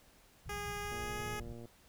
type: low-pass noise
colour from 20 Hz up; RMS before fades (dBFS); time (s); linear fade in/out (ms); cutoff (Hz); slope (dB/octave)
pink; -47; 0.45-1.53; 10; 190; 48
type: tone with pitch glide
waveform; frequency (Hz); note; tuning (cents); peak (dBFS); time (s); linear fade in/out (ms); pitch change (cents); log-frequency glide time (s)
10% pulse; 410.6 to 419; G#4 to G#4; -20 to +15; -31; 0.49-1.4; 5; +35; 0.82-1.24
type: click train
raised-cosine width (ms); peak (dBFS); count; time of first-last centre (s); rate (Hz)
2; -37; 87; 0.92-1.655; 117
effects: pink hiss -64 dBFS RMS until 1.88 s